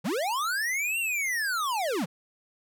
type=linear two-way sweep; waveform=square; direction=up then down; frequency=138.59 to 2794 to 138.59 Hz; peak=-27 dBFS; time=0.04-2.06 s; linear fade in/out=20 ms; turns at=0.99 s; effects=none